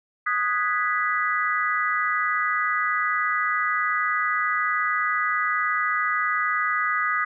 sine chord, G# minor seventh, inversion second, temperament equal, 1244.5 / 1480 / 1661.2 / 1975.5 Hz, D#6 / F#6 / G#6 / B6, 0 / 0 / 0 / 0 cents, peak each -24 / -30 / -29 / -26 dBFS, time 0.26-7.25 s, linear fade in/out 10 ms, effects none

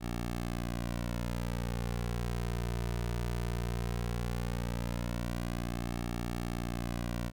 sawtooth tone with flanger, 59 Hz, A#1, 22 cents sharp, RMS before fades -35 dBFS, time 0-7.32 s, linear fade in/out 50 ms, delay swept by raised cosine 2 to 3.7 ms, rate 0.16 Hz, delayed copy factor -1, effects none

